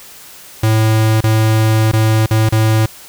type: tone with dropouts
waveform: square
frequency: 110 Hz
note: A2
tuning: in tune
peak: -10 dBFS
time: 0.63-2.86 s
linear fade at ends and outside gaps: 5 ms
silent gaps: 1.208-1.238 / 1.916-1.933 / 2.262-2.308 / 2.491-2.522 s
effects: white hiss -37 dBFS RMS until 3.08 s